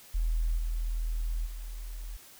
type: tone with level steps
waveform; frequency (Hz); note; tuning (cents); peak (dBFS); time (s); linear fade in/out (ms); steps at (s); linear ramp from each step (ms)
sine; 40.65; E1; -23; -25 / -28 / -36; 0.14-2.17; 10; 0.57 / 1.45; 20
effects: white hiss -53 dBFS RMS until 2.39 s